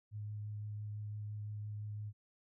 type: tone with vibrato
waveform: sine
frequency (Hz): 105.1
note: G#2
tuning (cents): +21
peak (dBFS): -40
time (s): 0.11-2.13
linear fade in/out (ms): 50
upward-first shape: triangle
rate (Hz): 5.9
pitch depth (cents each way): 13
effects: none